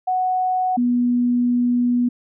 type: tone pair in turn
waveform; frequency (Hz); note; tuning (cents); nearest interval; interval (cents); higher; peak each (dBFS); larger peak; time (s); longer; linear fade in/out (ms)
sine; 740 / 243.7; F#5 / B3; 0 / -23; octave + perfect fifth; 1923; first; -17 / -15; second; 0.07-0.77 / 0.77-2.09; second; 10
effects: none